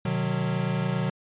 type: tone cluster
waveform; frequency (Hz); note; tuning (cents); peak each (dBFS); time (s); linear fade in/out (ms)
square; 125.7 / 152.9 / 183.6; B2 / D#3 / F#3; +31 / -30 / -13; -30 / -30 / -29; 0.05-1.1; 5
effects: resampled to 8000 Hz